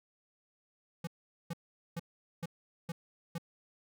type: tone bursts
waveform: square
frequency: 168.3 Hz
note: E3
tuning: 36 cents sharp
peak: -36 dBFS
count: 6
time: 1.04-3.382 s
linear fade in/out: 5 ms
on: 32 ms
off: 430 ms
effects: none